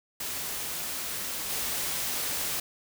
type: noise with level steps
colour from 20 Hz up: white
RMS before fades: -34 / -31 dBFS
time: 0.2-2.6 s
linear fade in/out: 5 ms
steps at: 1.49 s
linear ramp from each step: 10 ms
effects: none